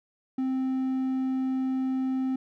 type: tone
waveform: triangle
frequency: 261.6 Hz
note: C4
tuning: in tune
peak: -23 dBFS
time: 0.38-2.36 s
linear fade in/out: 5 ms
effects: none